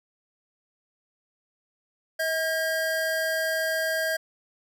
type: tone pair together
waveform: square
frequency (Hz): 641 / 1615.2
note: E5 / G#6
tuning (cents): -49 / -49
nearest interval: octave + major third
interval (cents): 1600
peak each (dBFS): -28 / -28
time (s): 2.19-4.17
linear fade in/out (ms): 10
effects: none